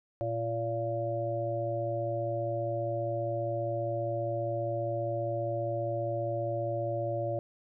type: harmonic tone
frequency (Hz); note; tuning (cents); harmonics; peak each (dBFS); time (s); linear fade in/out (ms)
115; A#2; -23; 1 / 3 / 5 / 6; -35 / -38 / -32 / -38; 0.21-7.39; 0
effects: none